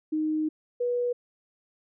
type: tone pair in turn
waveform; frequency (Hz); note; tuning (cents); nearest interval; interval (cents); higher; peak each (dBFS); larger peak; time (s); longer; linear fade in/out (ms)
sine; 310 / 487; D#4 / B4; -6 / -24; minor sixth; 782; second; -24; neither; 0.12-0.49 / 0.8-1.13; first; 10
effects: none